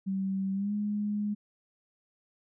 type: tone with pitch glide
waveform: sine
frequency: 192.7 to 207.7 Hz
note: G3 to G#3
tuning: -29 to 0 cents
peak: -28 dBFS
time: 0.06-1.35 s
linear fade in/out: 20 ms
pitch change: +129 cents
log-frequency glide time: 0.53-0.73 s
effects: none